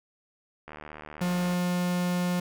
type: click train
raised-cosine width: 0.5 ms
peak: -26 dBFS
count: 66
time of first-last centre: 0.68-1.536 s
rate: 75.9 Hz
type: tone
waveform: 45% pulse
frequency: 178 Hz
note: F3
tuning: 33 cents sharp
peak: -25 dBFS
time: 1.21-2.4 s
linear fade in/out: 5 ms
effects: none